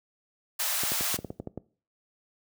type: high-pass noise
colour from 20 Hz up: white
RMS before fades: -29 dBFS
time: 0.59-1.17 s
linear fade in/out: 10 ms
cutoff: 560 Hz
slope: 48 dB/octave
type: clicks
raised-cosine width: 2 ms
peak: -21 dBFS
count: 10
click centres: 0.835 / 0.919 / 1.009 / 1.143 / 1.189 / 1.247 / 1.304 / 1.4 / 1.473 / 1.576 s
effects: noise-tail reverb RT60 0.4 s tail -20 dB re dry + high-pass 80 Hz 12 dB/octave